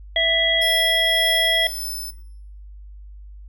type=harmonic tone; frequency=659.3 Hz; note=E5; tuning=in tune; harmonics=1 / 3 / 5; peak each=-22 / -21 / -19 dBFS; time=0.16-1.67 s; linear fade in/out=2 ms
type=tone with tremolo; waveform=5% pulse; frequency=5274 Hz; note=E8; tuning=in tune; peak=-20 dBFS; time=0.61-2.11 s; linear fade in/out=10 ms; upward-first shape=triangle; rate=1.8 Hz; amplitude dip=50%
effects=noise-tail reverb RT60 0.7 s tail -19 dB re dry + added 50 Hz sine -37 dBFS peak until 3.48 s